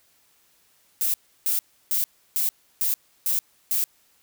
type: noise bursts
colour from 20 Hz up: violet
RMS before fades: -23 dBFS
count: 7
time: 1.01-3.84 s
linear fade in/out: 0 ms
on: 130 ms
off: 320 ms
effects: white hiss -62 dBFS RMS until 4.22 s